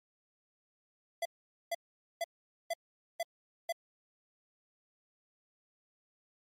square tone bursts, 674 Hz, E5, 38 cents sharp, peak -32 dBFS, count 6, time 1.22-3.724 s, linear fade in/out 5 ms, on 34 ms, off 460 ms, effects MP3 64 kbps

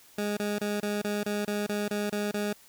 20% pulse tone bursts, 206.9 Hz, G#3, 6 cents flat, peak -23 dBFS, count 11, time 0.18-2.53 s, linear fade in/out 5 ms, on 190 ms, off 26 ms, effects white hiss -56 dBFS RMS until 2.68 s

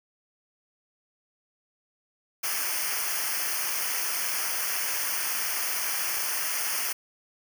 white noise with comb filter, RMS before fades -29 dBFS, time 2.43-6.93 s, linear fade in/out 10 ms, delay 0.26 ms, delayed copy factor -1, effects none

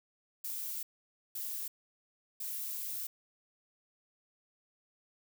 violet noise bursts at uneven times, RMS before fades -39 dBFS, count 3, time 0.44-0.83 / 1.35-1.68 / 2.4-3.07 s, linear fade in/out 5 ms, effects none

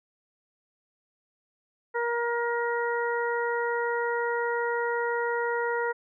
harmonic tone, 472.8 Hz, A#4, 24 cents sharp, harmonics 1 / 2 / 3 / 4, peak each -28 / -31 / -33 / -34 dBFS, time 1.94-5.93 s, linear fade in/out 20 ms, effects none

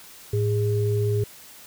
sine tone pair together, 108.87 / 410.4 Hz, A2 / G#4, -18 / -21 cents, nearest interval octave + major seventh, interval 2297 cents, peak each -21 / -25 dBFS, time 0.33-1.24 s, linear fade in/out 5 ms, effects white hiss -46 dBFS RMS until 1.66 s

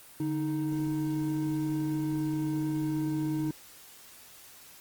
triangle tone pair together, 146.82 / 311.1 Hz, D3 / D#4, 0 / 0 cents, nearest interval octave + minor second, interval 1300 cents, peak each -31 / -27 dBFS, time 0.2-3.51 s, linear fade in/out 2 ms, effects white hiss -52 dBFS RMS until 4.8 s + Opus 24 kbps

